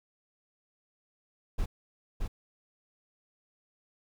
brown noise with echo, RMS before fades -29 dBFS, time 1.58-1.66 s, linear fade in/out 10 ms, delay 620 ms, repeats 1, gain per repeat -3 dB, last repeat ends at 2.28 s, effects none

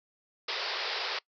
white band-pass noise, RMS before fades -34 dBFS, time 0.48-1.19 s, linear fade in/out 5 ms, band 370 to 5200 Hz, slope 96 dB/octave, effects noise-tail reverb RT60 0.1 s tail -23 dB re dry

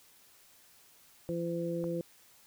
harmonic tone, 169.9 Hz, F3, 47 cents flat, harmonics 1 / 2 / 3, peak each -36 / -36 / -36 dBFS, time 1.29-2.01 s, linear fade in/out 0 ms
click, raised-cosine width 1 ms, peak -30 dBFS, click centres 1.841 s
effects white hiss -61 dBFS RMS until 2.46 s

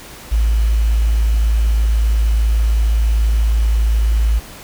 sine tone with quantisation, 55 Hz, A1, in tune, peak -11 dBFS, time 0.31-4.4 s, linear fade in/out 20 ms, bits 6, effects pink hiss -36 dBFS RMS until 4.63 s

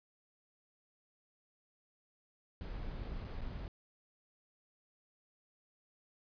brown noise with dropouts, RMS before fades -42 dBFS, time 2.61-3.68 s, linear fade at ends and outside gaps 1 ms, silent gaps 3.245-3.249 / 3.409-3.415 s, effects resampled to 11025 Hz

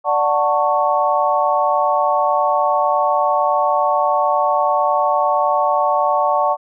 sine chord, D major seventh, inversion none, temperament equal with one note detuned, 587.3 / 740 / 889.2 / 1108.7 Hz, D5 / F#5 / A5 / C#6, 0 / 0 / +18 / 0 cents, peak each -19 dBFS, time 0.04-6.57 s, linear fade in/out 50 ms, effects none

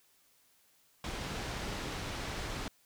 pink low-pass noise, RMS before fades -39 dBFS, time 1.04-2.68 s, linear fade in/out 2 ms, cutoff 5700 Hz, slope 12 dB/octave, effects white hiss -68 dBFS RMS until 2.85 s

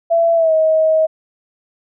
sine tone with pitch glide, 670 to 633.9 Hz, E5 to D#5, +28 to +32 cents, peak -10 dBFS, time 0.1-1.07 s, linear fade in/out 20 ms, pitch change -96 cents, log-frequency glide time 0.35-0.53 s, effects none

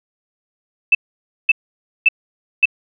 sine tone bursts, 2637 Hz, E7, in tune, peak -7 dBFS, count 4, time 0.92-2.656 s, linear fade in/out 5 ms, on 29 ms, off 540 ms, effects none

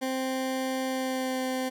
20% pulse tone with pitch glide, 261.6 to 258.6 Hz, C4 to C4, 0 to -20 cents, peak -23 dBFS, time 0.01-1.7 s, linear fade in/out 20 ms, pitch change -20 cents, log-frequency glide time 0.85-1.41 s, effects none

